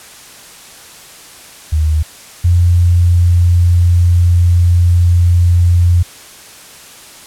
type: tone pair in turn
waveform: sine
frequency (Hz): 77.78 / 87.31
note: D#2 / F2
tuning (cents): 0 / 0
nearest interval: major second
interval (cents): 200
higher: second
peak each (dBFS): -9 / -6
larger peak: second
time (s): 1.72-2.03 / 2.44-6.03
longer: second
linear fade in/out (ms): 10
effects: white hiss -36 dBFS RMS until 7.26 s + low-pass 11000 Hz 12 dB/octave